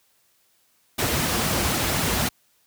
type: noise with flanger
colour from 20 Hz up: pink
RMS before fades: -23 dBFS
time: 0.98-2.29 s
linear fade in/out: 10 ms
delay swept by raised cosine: 1.8 to 7.5 ms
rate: 3.9 Hz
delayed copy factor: -0.7
effects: white hiss -64 dBFS RMS until 2.66 s + high-pass 60 Hz 12 dB/octave